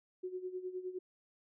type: tone with tremolo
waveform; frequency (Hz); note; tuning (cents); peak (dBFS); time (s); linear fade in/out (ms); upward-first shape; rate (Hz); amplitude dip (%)
sine; 367.6; F#4; -11; -36; 0.23-0.99; 10; sine; 9.7; 75
effects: none